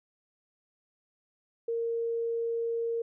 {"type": "tone", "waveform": "sine", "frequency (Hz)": 462.5, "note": "A#4", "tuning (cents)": -14, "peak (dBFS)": -28, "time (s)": [1.68, 3.02], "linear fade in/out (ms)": 5, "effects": []}